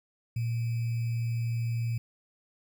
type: tone with sample-and-hold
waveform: sine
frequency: 116.54 Hz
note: A#2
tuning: in tune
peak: -27 dBFS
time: 0.36-1.98 s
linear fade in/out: 5 ms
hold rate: 2450 Hz
effects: none